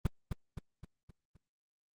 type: noise with echo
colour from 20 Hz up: brown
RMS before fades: -27 dBFS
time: 0.05-0.07 s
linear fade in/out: 5 ms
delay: 260 ms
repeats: 5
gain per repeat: -6 dB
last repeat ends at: 1.37 s
effects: Opus 32 kbps